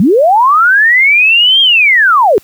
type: linear two-way sweep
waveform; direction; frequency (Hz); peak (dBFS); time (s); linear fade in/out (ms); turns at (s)
sine; up then down; 164.81 to 3247 to 363.2; -4; 0-2.38; 0; 1.61
effects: white hiss -44 dBFS RMS until 2.43 s + high-pass 60 Hz 12 dB/octave